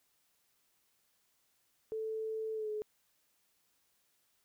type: tone with pitch glide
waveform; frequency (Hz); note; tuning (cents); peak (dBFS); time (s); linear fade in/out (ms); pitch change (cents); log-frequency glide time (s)
sine; 440 to 425.5; A4 to G#4; 0 to +42; -35; 1.92-2.82; 0; -58; 2.54-2.7
effects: white hiss -75 dBFS RMS until 4.44 s